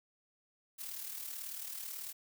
blue noise with amplitude modulation, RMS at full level -41 dBFS, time 0.78-2.13 s, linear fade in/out 20 ms, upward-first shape sine, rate 38.2 Hz, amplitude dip 55%, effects none

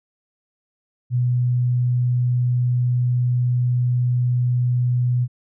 sine tone, 123.47 Hz, B2, in tune, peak -16 dBFS, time 1.1-5.28 s, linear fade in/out 50 ms, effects none

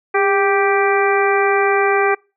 harmonic tone with a mistuned harmonic, 392 Hz, G4, in tune, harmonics 1 / 2 / 3 / 4 / 5 / 6, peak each -16 / -19 / -21 / -22 / -23 / -24 dBFS, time 0.14-2.15 s, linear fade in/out 10 ms, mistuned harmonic 1, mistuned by +46 cents, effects noise-tail reverb RT60 0.3 s tail -26 dB re dry

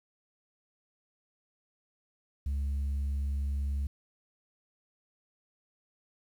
sine tone, 69.8 Hz, C#2, 13 cents sharp, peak -26 dBFS, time 2.46-3.87 s, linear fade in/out 5 ms, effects tanh soft clip ceiling -28 dBFS + 10-bit

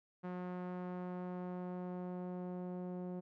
sawtooth tone with low-pass filter sweep, 180.4 Hz, F#3, 44 cents flat, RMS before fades -43 dBFS, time 0.23-3.21 s, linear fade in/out 20 ms, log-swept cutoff 1400 to 580 Hz, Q 0.94, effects none

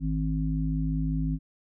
harmonic tone, 52.7 Hz, G#1, 26 cents sharp, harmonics 1 / 3 / 5, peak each -29 / -28 / -31 dBFS, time 0-1.39 s, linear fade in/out 50 ms, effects none

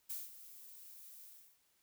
violet noise with ADSR envelope, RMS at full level -41 dBFS, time 0.09-1.59 s, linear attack 15 ms, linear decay 190 ms, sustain -14 dB, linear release 350 ms, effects white hiss -75 dBFS RMS until 1.82 s

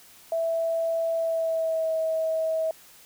sine tone with pitch glide, 659.3 to 642.4 Hz, E5 to E5, 0 to -45 cents, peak -23 dBFS, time 0.32-2.71 s, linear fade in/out 2 ms, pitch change -45 cents, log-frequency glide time 1.16-1.92 s, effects white hiss -52 dBFS RMS until 3.05 s

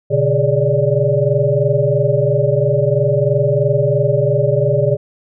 sine tone cluster, 123.1 / 143.6 / 413.3 / 571 / 594 Hz, B2 / D3 / G#4 / D5 / D5, -5 / -39 / -8 / -49 / +20 cents, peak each -18 dBFS, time 0.1-4.97 s, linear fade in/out 20 ms, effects none

